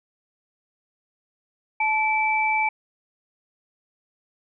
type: tone pair together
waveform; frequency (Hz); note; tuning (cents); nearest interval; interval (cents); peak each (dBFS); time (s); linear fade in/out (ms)
sine; 869 / 2320; A5 / D7; -22 / -22; octave + perfect fourth; 1700; -22; 1.8-2.69; 5
effects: none